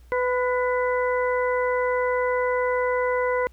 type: harmonic tone with a mistuned harmonic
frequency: 499.7 Hz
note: B4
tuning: 20 cents sharp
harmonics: 1 / 2 / 3 / 4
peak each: -22 / -27 / -32 / -31 dBFS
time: 0.12-3.47 s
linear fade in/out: 0 ms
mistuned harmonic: 3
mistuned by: -38 cents
effects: added 60 Hz sine -47 dBFS peak until 3.52 s + pink hiss -62 dBFS RMS until 3.52 s